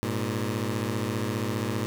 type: beating tone pair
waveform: 15% pulse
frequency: 103.83 / 118.83 Hz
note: G#2 / A#2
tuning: 0 / +34 cents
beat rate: 15 Hz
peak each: -23 / -24 dBFS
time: 0.03-1.86 s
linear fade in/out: 0 ms
effects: none